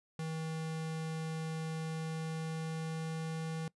square tone with pitch glide, 160 to 160.93 Hz, D#3 to E3, +49 to -41 cents, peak -37 dBFS, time 0.19-3.68 s, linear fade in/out 2 ms, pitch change +10 cents, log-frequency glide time 1.71-3.48 s, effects noise-tail reverb RT60 0.1 s tail -22 dB re dry + resampled to 24000 Hz

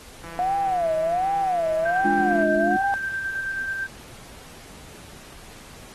click train, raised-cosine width 0.5 ms, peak -26 dBFS, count 366, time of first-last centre 0.24-2.426 s, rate 167 Hz
sine tone with vibrato, 710 Hz, F5, 28 cents sharp, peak -20 dBFS, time 0.39-2.94 s, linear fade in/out 0 ms, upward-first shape sine, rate 1.3 Hz, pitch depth 200 cents each way
sine tone with tremolo, 1568 Hz, G6, in tune, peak -24 dBFS, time 1.85-3.87 s, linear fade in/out 10 ms, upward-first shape square, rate 9.3 Hz, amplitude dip 30%
sine chord, D diminished, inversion second, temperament equal, 207.7 / 293.7 / 349.2 Hz, Ab3 / D4 / F4, 0 / 0 / 0 cents, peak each -26 dBFS, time 2.04-2.77 s, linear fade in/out 10 ms
effects pink hiss -45 dBFS RMS until 5.94 s + AAC 32 kbps

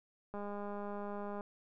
click train, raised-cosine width 1 ms, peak -30 dBFS, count 219, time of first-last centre 0.34-1.409 s, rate 204 Hz, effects none

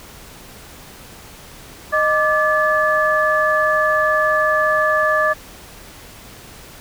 sine tone cluster, 618 / 1177 / 1723 Hz, D#5 / D6 / A6, -12 / +3 / -37 cents, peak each -18 dBFS, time 1.92-5.34 s, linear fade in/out 20 ms, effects pink hiss -40 dBFS RMS until 6.8 s

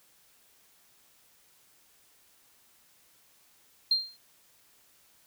sine tone with exponential decay, 4186 Hz, C8, in tune, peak -18 dBFS, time 3.91-4.17 s, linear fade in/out 5 ms, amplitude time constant 55 ms, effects tanh soft clip ceiling -15 dBFS + white hiss -63 dBFS RMS until 5.26 s

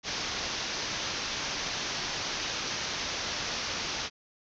white low-pass noise, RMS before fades -34 dBFS, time 0.03-4.1 s, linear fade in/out 50 ms, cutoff 6300 Hz, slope 96 dB/octave, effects none

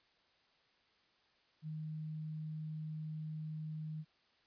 sine tone, 155.56 Hz, D#3, in tune, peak -40 dBFS, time 1.62-4.05 s, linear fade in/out 50 ms, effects white hiss -72 dBFS RMS until 4.46 s + resampled to 11025 Hz

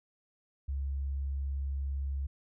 sine tone, 68.8 Hz, C#2, 12 cents flat, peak -31 dBFS, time 0.68-2.27 s, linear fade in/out 10 ms, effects none

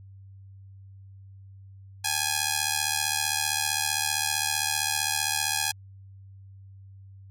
5% pulse ring-modulated tone, 830 Hz, G#5, 1 cent flat, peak -10 dBFS, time 2.04-5.72 s, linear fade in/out 10 ms, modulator 37.7 Hz, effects added 97 Hz sine -45 dBFS peak until 7.3 s

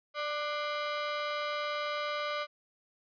sawtooth ring-modulated tone, 891 Hz, A5, 22 cents sharp, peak -25 dBFS, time 0.14-2.47 s, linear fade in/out 50 ms, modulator 300 Hz, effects resampled to 11025 Hz

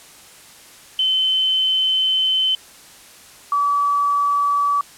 sine tone pair in turn, 3063 / 1147.3 Hz, G7 / D6, -41 / -41 cents, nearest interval octave + perfect fourth, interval 1700 cents, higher first, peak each -15 dBFS, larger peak neither, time 0.99-2.55 / 3.52-4.81 s, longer first, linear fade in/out 2 ms, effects white hiss -44 dBFS RMS until 4.97 s + low-pass 11000 Hz 12 dB/octave

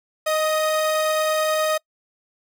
45% pulse tone pair together, 622.3 / 1254 Hz, D#5 / D#6, 0 / +13 cents, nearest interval octave, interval 1213 cents, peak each -20 / -25 dBFS, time 0.26-1.78 s, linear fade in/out 10 ms, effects noise-tail reverb RT60 0.1 s tail -26 dB re dry

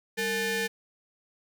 sawtooth ring-modulated tone, 653 Hz, E5, 17 cents flat, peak -20 dBFS, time 0.17-0.68 s, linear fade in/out 20 ms, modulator 1110 Hz, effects none

